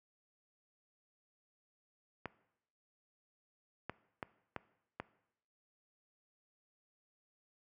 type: clicks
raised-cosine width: 0.5 ms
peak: -24 dBFS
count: 5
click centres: 2.257 / 3.896 / 4.228 / 4.563 / 5 s
effects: noise-tail reverb RT60 0.8 s tail -19 dB re dry + high-pass 80 Hz 12 dB/octave